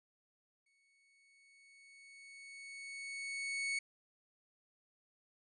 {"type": "tone with exponential growth", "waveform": "40% pulse", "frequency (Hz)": 2217, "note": "C#7", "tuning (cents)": 0, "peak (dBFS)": -33, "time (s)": [0.66, 3.79], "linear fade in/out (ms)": 5, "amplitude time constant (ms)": 680, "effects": ["resampled to 24000 Hz"]}